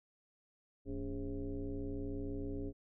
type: tone with frequency modulation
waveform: sine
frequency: 155.56 Hz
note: D#3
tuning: in tune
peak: -37 dBFS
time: 0.85-2.73 s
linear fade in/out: 50 ms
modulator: 126 Hz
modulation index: 2.2
effects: none